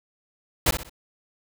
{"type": "noise with echo", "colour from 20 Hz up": "pink", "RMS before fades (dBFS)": -19, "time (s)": [0.66, 0.71], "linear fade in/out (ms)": 5, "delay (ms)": 62, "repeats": 3, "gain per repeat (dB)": -9, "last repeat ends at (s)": 0.896, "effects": []}